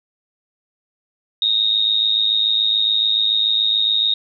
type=tone with amplitude modulation; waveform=sine; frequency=3729 Hz; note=A#7; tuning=in tune; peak=-11 dBFS; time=1.42-4.14 s; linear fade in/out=2 ms; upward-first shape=sine; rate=107 Hz; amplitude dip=75%; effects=none